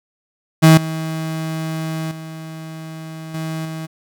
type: tone with level steps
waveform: 35% pulse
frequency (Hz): 159.9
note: D#3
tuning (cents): +48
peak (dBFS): -4 / -20 / -28 / -21 / -24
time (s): 0.62-3.87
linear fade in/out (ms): 20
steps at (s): 0.77 / 2.11 / 3.34 / 3.65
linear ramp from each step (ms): 5
effects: none